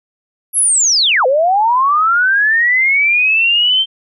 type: linear two-way sweep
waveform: sine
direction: down then up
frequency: 11440 to 493.9 to 3146 Hz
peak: -9 dBFS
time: 0.53-3.86 s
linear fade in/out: 50 ms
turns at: 1.26 s
effects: none